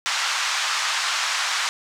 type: band-pass noise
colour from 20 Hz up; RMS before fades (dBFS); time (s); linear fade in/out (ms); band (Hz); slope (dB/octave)
pink; -24; 0.06-1.69; 0; 1000 to 7000; 24
effects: none

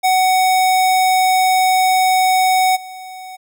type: tone with level steps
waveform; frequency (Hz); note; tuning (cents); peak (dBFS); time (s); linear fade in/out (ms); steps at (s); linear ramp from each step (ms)
square; 747; F#5; +16; -12 / -31; 0.03-3.37; 20; 2.75; 20
effects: none

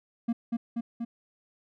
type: tone with echo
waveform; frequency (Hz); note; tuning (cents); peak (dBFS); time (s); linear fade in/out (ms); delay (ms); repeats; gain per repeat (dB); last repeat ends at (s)
triangle; 233.1; A#3; 0; -22; 0.28-0.33; 10; 240; 3; -2; 1.05
effects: none

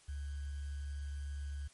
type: tone with sample-and-hold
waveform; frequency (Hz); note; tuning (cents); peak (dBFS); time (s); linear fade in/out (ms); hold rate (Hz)
sine; 71.2; C#2; +47; -38; 0.08-1.68; 10; 1575
effects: white hiss -64 dBFS RMS until 1.73 s + MP3 48 kbps

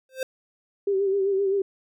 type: tone with exponential growth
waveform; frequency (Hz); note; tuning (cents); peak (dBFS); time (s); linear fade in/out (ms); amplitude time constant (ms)
square; 523.3; C5; 0; -23; 0.09-0.23; 2; 29
type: tone with vibrato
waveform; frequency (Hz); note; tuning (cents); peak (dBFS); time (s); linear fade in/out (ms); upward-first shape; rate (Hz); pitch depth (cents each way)
sine; 392; G4; 0; -20; 0.87-1.62; 5; sine; 7.7; 49
effects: none

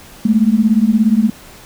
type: beating tone pair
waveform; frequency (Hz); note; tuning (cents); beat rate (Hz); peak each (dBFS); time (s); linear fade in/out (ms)
sine; 210 / 227; G#3 / A#3; +19 / -46; 17; -12; 0.25-1.3; 5
effects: pink hiss -39 dBFS RMS until 1.65 s

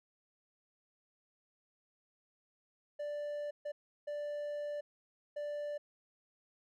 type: tone bursts at uneven times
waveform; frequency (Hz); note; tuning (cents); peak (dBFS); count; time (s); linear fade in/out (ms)
triangle; 587.3; D5; 0; -35; 4; 2.99-3.51 / 3.65-3.72 / 4.07-4.81 / 5.36-5.78; 10
effects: none

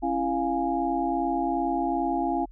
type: tone cluster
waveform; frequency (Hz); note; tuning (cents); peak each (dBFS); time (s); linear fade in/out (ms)
sine; 272.8 / 335.4 / 700 / 829; C#4 / E4 / F5 / G#5; -28 / +30 / +4 / -3; -29; 0.02-2.46; 20
effects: added 42 Hz sine -44 dBFS peak until 2.51 s

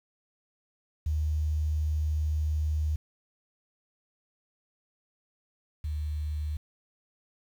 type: tone pair in turn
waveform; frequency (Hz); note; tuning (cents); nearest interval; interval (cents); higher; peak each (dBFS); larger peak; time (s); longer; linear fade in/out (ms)
sine; 76.7 / 75.6; D#2 / D#2; -24 / -49; unison; 25; first; -25 / -29; first; 1.06-2.96 / 5.84-6.57; first; 5
effects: 9-bit

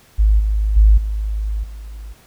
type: tone with level steps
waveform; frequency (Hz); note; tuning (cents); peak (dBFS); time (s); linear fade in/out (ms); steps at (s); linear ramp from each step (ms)
sine; 52.6; G#1; +23; -9 / -14 / -6 / -18 / -29; 0.18-2.14; 20; 0.39 / 0.76 / 0.97 / 1.63; 10
effects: pink hiss -50 dBFS RMS until 2.26 s

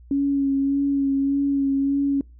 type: tone with vibrato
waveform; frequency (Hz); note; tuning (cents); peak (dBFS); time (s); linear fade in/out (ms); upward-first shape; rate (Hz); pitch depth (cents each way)
sine; 277.2; C#4; 0; -18; 0.11-2.21; 2; sine; 1.7; 22
effects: noise-tail reverb RT60 0.3 s tail -26 dB re dry + added 60 Hz sine -44 dBFS peak until 2.39 s

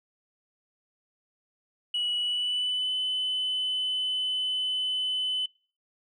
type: tone with pitch glide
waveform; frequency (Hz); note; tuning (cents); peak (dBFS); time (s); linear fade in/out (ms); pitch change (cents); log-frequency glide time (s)
sine; 2931 to 3020; F#7 to F#7; -17 to +35; -24; 1.94-5.46; 5; +52; 2.18-2.93
effects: noise-tail reverb RT60 0.4 s tail -25 dB re dry + tanh soft clip ceiling -23 dBFS

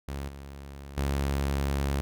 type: tone with level steps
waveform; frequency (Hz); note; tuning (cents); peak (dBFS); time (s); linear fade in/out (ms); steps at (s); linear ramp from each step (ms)
sawtooth; 69.5; C#2; +5; -29 / -37 / -22; 0.08-2.01; 0; 0.28 / 0.97; 10
effects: none

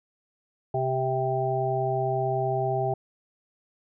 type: harmonic tone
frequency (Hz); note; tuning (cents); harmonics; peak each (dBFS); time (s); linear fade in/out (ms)
130.81; C3; 0; 1 / 3 / 5 / 6; -29 / -29 / -29 / -29; 0.74-2.94; 5
effects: none

